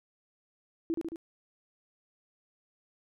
sine tone with echo, 329.6 Hz, E4, in tune, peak -27 dBFS, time 0.9-0.94 s, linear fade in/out 0 ms, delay 73 ms, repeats 3, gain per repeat -3 dB, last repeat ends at 1.159 s, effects none

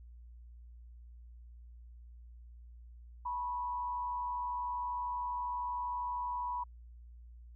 sine tone with frequency modulation, 980 Hz, B5, 14 cents flat, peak -34 dBFS, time 3.25-6.64 s, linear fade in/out 10 ms, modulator 92.7 Hz, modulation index 0.49, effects added 59 Hz sine -50 dBFS peak until 7.55 s

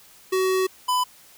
square tone pair in turn, 375.7 / 1000.3 Hz, F#4 / B5, +26 / +22 cents, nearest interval octave + perfect fourth, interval 1696 cents, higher second, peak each -20 dBFS, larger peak neither, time 0.32-0.67 / 0.88-1.04 s, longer first, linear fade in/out 10 ms, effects white hiss -51 dBFS RMS until 1.37 s

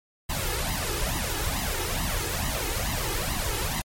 pink noise with flanger, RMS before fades -28 dBFS, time 0.29-3.82 s, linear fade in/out 10 ms, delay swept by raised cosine 1 to 2.4 ms, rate 2.3 Hz, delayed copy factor +0.8, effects MP3 64 kbps

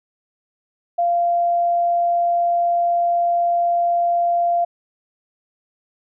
sine tone, 692 Hz, F5, 16 cents flat, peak -15 dBFS, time 0.98-4.65 s, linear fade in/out 10 ms, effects none

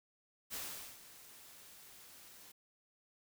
white noise with ADSR envelope, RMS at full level -42 dBFS, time 0.5-2.52 s, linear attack 35 ms, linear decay 430 ms, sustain -15 dB, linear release 7 ms, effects none

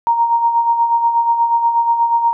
sine tone with tremolo, 932.3 Hz, A#5, in tune, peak -9 dBFS, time 0.07-2.33 s, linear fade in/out 0 ms, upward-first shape sine, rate 8.3 Hz, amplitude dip 55%, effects none

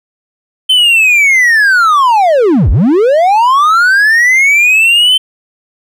triangle linear two-way sweep, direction down then up, 3097 to 43.65 to 3097 Hz, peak -3 dBFS, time 0.69-5.18 s, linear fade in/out 10 ms, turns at 2.7 s, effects none

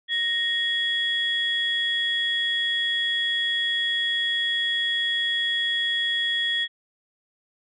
sine tone pair together, 1864.7 / 3340 Hz, A#6 / G#7, 0 / +9 cents, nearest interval minor seventh, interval 1009 cents, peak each -25 / -23 dBFS, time 0.08-6.68 s, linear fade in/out 50 ms, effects tanh soft clip ceiling -14 dBFS

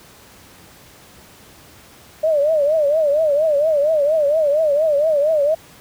sine tone with vibrato, 603 Hz, D5, 46 cents sharp, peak -13 dBFS, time 2.23-5.55 s, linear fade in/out 10 ms, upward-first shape triangle, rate 4.3 Hz, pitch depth 150 cents each way, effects pink hiss -45 dBFS RMS until 5.8 s + high-pass 60 Hz 12 dB/octave

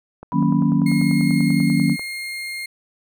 click train, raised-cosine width 1 ms, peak -22 dBFS, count 19, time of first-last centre 0.23-1.995 s, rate 10.2 Hz
sine chord, D# minor seventh, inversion none, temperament equal, 155.56 / 185 / 233.1 / 277.2 Hz, D#3 / F#3 / A#3 / C#4, 0 / 0 / 0 / 0 cents, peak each -20 dBFS, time 0.32-1.97 s, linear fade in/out 50 ms
sine tone with exponential decay, 986 Hz, B5, 3 cents flat, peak -25 dBFS, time 0.32-1.89 s, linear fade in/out 0 ms, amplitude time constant 340 ms
35% pulse tone with pitch glide, 2144 to 2128 Hz, C7 to C7, +42 to +29 cents, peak -25 dBFS, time 0.86-2.66 s, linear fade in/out 5 ms, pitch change -13 cents, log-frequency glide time 1.01-2.44 s
effects none

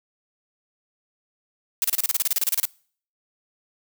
blue noise bursts, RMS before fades -21 dBFS, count 16, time 1.82-2.653 s, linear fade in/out 0 ms, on 23 ms, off 31 ms, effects noise-tail reverb RT60 0.5 s tail -25 dB re dry

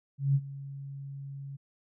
sine tone with ADSR envelope, 138.59 Hz, C#3, in tune, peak -20 dBFS, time 0.18-1.57 s, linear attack 170 ms, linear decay 50 ms, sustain -18 dB, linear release 16 ms, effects none

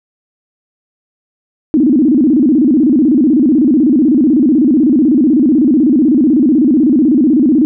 sine tone with vibrato, 277.2 Hz, C#4, in tune, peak -6 dBFS, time 1.74-7.65 s, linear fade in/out 0 ms, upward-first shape square, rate 16 Hz, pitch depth 210 cents each way, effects none

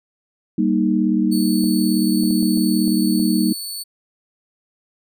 sine chord, Eb major, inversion first, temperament just, 194.45 / 233.3 / 311.1 Hz, G3 / Bb3 / Eb4, -14 / +2 / 0 cents, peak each -19 dBFS, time 0.58-3.53 s, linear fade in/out 5 ms
20% pulse tone, 4453 Hz, C#8, 7 cents sharp, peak -21 dBFS, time 1.31-3.84 s, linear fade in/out 20 ms
clicks, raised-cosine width 2 ms, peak -22 dBFS, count 7, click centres 1.641 / 2.235 / 2.308 / 2.428 / 2.574 / 2.879 / 3.196 s
effects none

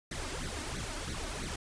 pink noise with flanger, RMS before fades -38 dBFS, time 0.11-1.56 s, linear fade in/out 5 ms, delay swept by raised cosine 0.48 to 3.38 ms, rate 3 Hz, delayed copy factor +0.8, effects resampled to 22050 Hz

